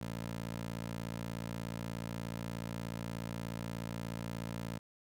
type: tone with high-pass filter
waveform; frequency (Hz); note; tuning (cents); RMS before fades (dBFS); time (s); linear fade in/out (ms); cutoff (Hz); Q
15% pulse; 56.7; A#1; -47; -41; 0.01-4.79; 5; 120; 0.88
effects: none